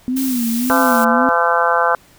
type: tone with vibrato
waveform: sine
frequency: 246.9 Hz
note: B3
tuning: in tune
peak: -16 dBFS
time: 0.08-1.29 s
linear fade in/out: 0 ms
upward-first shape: sine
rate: 1.8 Hz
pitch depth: 130 cents each way
type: noise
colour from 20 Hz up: blue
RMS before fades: -26 dBFS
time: 0.16-1.05 s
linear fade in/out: 10 ms
type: harmonic tone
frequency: 170 Hz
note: F3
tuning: 46 cents flat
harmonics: 3 / 4 / 5 / 6 / 7 / 8 / 9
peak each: -20 / -20 / -20 / -20 / -20 / -20 / -20 dBFS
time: 0.7-1.95 s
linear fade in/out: 0 ms
effects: pink hiss -49 dBFS RMS until 2.18 s